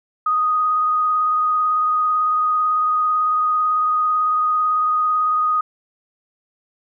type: tone with vibrato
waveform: sine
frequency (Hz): 1244.5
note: D#6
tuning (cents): 0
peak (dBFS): -15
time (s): 0.26-5.61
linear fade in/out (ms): 5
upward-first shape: sine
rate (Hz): 18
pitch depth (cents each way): 14
effects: none